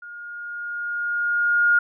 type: tone with level ramp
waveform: sine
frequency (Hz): 1424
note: F6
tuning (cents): +33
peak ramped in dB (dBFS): -36 to -13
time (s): 0.02-1.79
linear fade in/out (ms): 5
effects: none